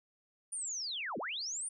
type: linear two-way sweep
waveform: sine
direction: down then up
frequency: 9500 to 174.61 to 9500 Hz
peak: -36 dBFS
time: 0.52-1.69 s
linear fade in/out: 10 ms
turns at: 1.18 s
effects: none